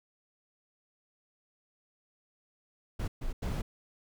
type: noise bursts at uneven times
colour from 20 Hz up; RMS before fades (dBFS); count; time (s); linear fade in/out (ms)
brown; -33; 3; 2.99-3.08 / 3.21-3.33 / 3.42-3.62; 10
effects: none